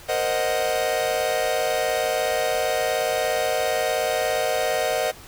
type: chord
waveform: 45% pulse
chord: C half-diminished seventh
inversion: third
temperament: equal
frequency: 466.2 / 523.3 / 622.3 / 740 Hz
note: Bb4 / C5 / Eb5 / Gb5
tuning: 0 / 0 / 0 / 0 cents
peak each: -29 / -27 / -25 / -27 dBFS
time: 0.08-5.12 s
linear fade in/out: 20 ms
effects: pink hiss -44 dBFS RMS until 5.27 s